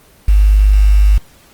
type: tone with quantisation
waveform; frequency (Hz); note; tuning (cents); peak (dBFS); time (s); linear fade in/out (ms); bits
sine; 50.7; G#1; -41; -5; 0.28-1.18; 5; 5
effects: pink hiss -46 dBFS RMS until 1.53 s + Opus 24 kbps